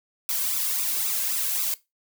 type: noise with flanger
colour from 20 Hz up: blue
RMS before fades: -26 dBFS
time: 0.29-1.74 s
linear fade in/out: 0 ms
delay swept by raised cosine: 0.8 to 1.9 ms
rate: 3.8 Hz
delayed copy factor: +0.75
effects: noise-tail reverb RT60 0.2 s tail -18 dB re dry